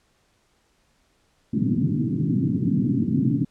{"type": "band-pass noise", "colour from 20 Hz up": "white", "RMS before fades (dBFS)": -22, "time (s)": [1.53, 3.45], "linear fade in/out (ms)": 5, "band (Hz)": [110, 290], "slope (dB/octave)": 48, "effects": ["pink hiss -65 dBFS RMS until 3.5 s", "low-pass 9000 Hz 12 dB/octave"]}